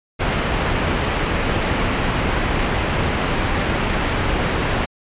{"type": "low-pass noise", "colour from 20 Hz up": "pink", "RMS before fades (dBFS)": -20, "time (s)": [0.19, 4.86], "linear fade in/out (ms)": 20, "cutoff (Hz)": 3100, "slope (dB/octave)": 24, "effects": ["resampled to 8000 Hz"]}